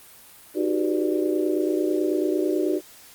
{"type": "tone cluster", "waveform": "sine", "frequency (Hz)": [307.8, 366.1, 395.2, 493.5, 591], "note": ["D#4", "F#4", "G4", "B4", "D5"], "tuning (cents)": [-19, -18, 14, -1, 11], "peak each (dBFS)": [-25, -24, -28, -33, -31], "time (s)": [0.54, 2.81], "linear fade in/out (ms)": 50, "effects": ["white hiss -48 dBFS RMS until 3.14 s", "Opus 32 kbps"]}